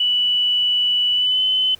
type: tone with pitch glide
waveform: sine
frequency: 2960 to 3034 Hz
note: F#7 to F#7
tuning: 0 to +43 cents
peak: -15 dBFS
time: 0-1.75 s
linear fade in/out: 5 ms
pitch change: +43 cents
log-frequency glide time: 1.13-1.42 s
effects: pink hiss -50 dBFS RMS until 1.79 s